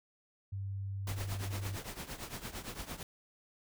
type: tone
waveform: sine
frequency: 98 Hz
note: G2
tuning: in tune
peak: -36 dBFS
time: 0.52-1.77 s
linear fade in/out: 10 ms
type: noise with tremolo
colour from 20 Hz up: pink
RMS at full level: -40 dBFS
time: 1.07-3.03 s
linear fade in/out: 2 ms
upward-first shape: triangle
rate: 8.8 Hz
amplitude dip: 85%
effects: none